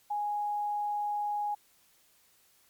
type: tone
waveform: sine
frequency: 829 Hz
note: G#5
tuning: 3 cents flat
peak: -29 dBFS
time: 0.1-1.55 s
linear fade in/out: 10 ms
effects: white hiss -65 dBFS RMS until 2.69 s + MP3 96 kbps